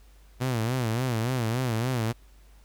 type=tone with vibrato; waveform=sawtooth; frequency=120 Hz; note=B2; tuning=49 cents flat; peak=-21 dBFS; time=0.4-2.13 s; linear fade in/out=20 ms; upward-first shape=sine; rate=3.5 Hz; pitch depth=150 cents each way; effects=added 50 Hz sine -51 dBFS peak until 2.64 s + pink hiss -62 dBFS RMS until 2.64 s